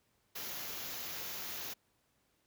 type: band-stop noise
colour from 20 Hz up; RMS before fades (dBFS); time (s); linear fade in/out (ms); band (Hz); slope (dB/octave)
white; -42; 0.35-1.74; 10; 7100 to 11000; 96
effects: pink hiss -75 dBFS RMS until 2.46 s + high-pass 60 Hz 12 dB/octave